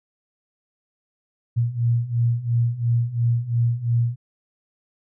sine beating tone pair, 116.54 / 119.44 Hz, A#2 / A#2, 0 / +43 cents, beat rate 2.9 Hz, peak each -23 / -20 dBFS, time 1.56-4.16 s, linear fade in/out 20 ms, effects none

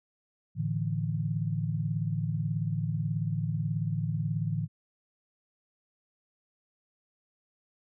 sine chord, A suspended fourth, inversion none, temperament just, 110 / 146.67 / 165 Hz, A2 / D3 / E3, 0 / -2 / +2 cents, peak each -32 dBFS, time 0.55-4.68 s, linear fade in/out 50 ms, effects none

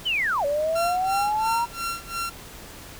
sine linear two-way sweep, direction down then up, 3136 to 561 to 954 Hz, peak -21 dBFS, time 0.05-1.66 s, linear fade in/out 20 ms, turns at 0.45 s
sawtooth tone with tremolo, 1367 Hz, F6, 37 cents flat, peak -22 dBFS, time 0.75-2.3 s, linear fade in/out 10 ms, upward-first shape sine, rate 2.9 Hz, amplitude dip 95%
effects pink hiss -42 dBFS RMS until 2.99 s

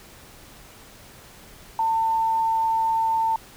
sine tone, 898 Hz, A5, 35 cents sharp, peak -19 dBFS, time 1.79-3.36 s, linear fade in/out 2 ms, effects pink hiss -47 dBFS RMS until 3.56 s

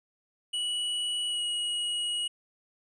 square tone with pitch glide, 2937 to 2902 Hz, F#7 to F#7, -13 to -34 cents, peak -29 dBFS, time 0.53-2.28 s, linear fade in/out 10 ms, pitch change -21 cents, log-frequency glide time 1.28-1.41 s, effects resampled to 22050 Hz

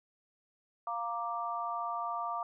sine chord, Bb major, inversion second, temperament equal, 698.5 / 932.3 / 1174.7 Hz, F5 / Bb5 / D6, 0 / 0 / 0 cents, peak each -38 / -39 / -36 dBFS, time 0.87-2.43 s, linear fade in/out 2 ms, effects none

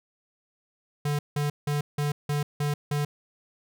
square tone bursts, 146.2 Hz, D3, 7 cents flat, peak -25 dBFS, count 7, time 1.05-3.05 s, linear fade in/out 5 ms, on 140 ms, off 170 ms, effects none

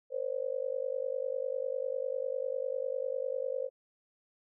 sine tone with amplitude modulation, 523.3 Hz, C5, in tune, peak -27 dBFS, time 0.1-3.7 s, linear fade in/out 50 ms, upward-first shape sine, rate 50 Hz, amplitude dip 100%, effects none

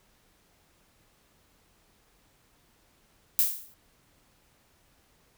violet noise with exponential decay, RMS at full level -20 dBFS, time 3.39-3.74 s, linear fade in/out 0 ms, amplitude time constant 76 ms, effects pink hiss -65 dBFS RMS until 5.37 s

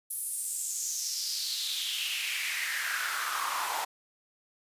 pink noise with high-pass filter sweep, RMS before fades -33 dBFS, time 0.1-3.85 s, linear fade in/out 10 ms, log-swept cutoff 11000 to 850 Hz, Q 4.2, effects resampled to 32000 Hz

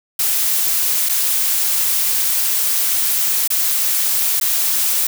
blue noise with dropouts, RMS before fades -17 dBFS, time 0.19-5.07 s, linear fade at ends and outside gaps 5 ms, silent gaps 1.089-1.093 / 3.477-3.502 / 4.4-4.411 s, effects none

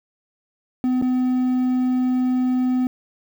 triangle tone with dropouts, 253.5 Hz, B3, 45 cents sharp, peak -15 dBFS, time 0.84-2.87 s, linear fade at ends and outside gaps 1 ms, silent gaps 1.015-1.023 s, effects 8-bit

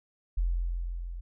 sine tone with level ramp, 43.26 Hz, F1, 16 cents flat, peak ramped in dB -23 to -36 dBFS, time 0.37-1.21 s, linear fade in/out 10 ms, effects none

